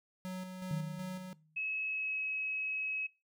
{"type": "tone with tremolo", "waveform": "square", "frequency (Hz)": 185, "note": "F#3", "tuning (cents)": 0, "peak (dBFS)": -39, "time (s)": [0.25, 1.33], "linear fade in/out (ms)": 0, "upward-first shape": "square", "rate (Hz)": 2.7, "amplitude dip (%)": 40}
{"type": "tone with exponential decay", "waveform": "sine", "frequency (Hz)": 155.56, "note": "D#3", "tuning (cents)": 0, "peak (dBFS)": -31, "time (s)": [0.71, 1.59], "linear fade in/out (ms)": 2, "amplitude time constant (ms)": 190}
{"type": "tone with pitch glide", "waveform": "sine", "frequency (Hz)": [2576, 2561], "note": ["E7", "D#7"], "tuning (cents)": [-41, 49], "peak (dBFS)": -34, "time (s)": [1.56, 3.07], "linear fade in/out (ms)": 10, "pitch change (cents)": -10, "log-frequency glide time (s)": [1.87, 2.19]}
{"effects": ["noise-tail reverb RT60 0.3 s tail -23 dB re dry"]}